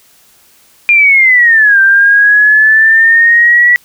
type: linear two-way sweep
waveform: sine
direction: down then up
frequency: 2419 to 1568 to 1951 Hz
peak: -3 dBFS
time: 0.89-3.76 s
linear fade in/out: 0 ms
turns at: 1.8 s
effects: white hiss -46 dBFS RMS until 3.84 s